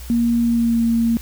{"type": "tone with pitch glide", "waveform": "sine", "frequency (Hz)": [234.9, 230.7], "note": ["A#3", "A#3"], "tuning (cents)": [13, -18], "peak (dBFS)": -14, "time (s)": [0.1, 1.17], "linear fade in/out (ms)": 0, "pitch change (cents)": -31, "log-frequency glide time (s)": [0.43, 0.82], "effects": ["added 60 Hz sine -32 dBFS peak until 1.21 s", "white hiss -41 dBFS RMS until 1.21 s"]}